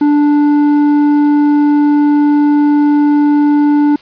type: tone with tanh clipping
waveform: sine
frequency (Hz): 293.2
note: D4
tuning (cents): -3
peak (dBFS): -8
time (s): 0.01-3.96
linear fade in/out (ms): 5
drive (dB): 8
effects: white hiss -40 dBFS RMS until 4.01 s + resampled to 11025 Hz